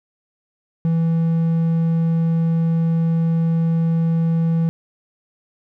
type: tone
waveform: triangle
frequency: 164.81 Hz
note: E3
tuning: in tune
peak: -13 dBFS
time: 0.85-4.69 s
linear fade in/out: 0 ms
effects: none